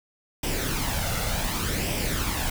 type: noise with flanger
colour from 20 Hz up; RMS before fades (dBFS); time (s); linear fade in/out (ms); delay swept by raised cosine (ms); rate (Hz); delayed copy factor
pink; -27; 0.43-2.5; 5; 0.36 to 1.46; 0.67; +0.55
effects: none